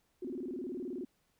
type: tone with vibrato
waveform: sine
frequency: 305.3 Hz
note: D#4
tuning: 33 cents flat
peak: -37 dBFS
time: 0.22-1.05 s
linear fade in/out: 5 ms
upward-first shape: square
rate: 19 Hz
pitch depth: 300 cents each way
effects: pink hiss -75 dBFS RMS until 1.39 s